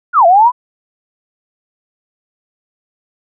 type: linear two-way sweep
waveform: sine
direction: down then up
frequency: 1480 to 659.3 to 1019 Hz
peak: -4 dBFS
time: 0.13-0.52 s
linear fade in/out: 50 ms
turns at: 0.26 s
effects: none